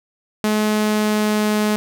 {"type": "tone with pitch glide", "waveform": "sawtooth", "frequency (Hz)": [213.2, 211.6], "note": ["G#3", "G#3"], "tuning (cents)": [46, 33], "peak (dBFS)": -12, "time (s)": [0.44, 1.76], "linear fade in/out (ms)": 0, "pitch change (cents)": -13, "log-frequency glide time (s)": [0.64, 1.6], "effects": []}